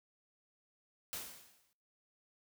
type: noise with exponential decay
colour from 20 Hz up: white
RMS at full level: -40 dBFS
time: 1.13-1.73 s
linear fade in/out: 0 ms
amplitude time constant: 130 ms
effects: noise-tail reverb RT60 0.5 s tail -23 dB re dry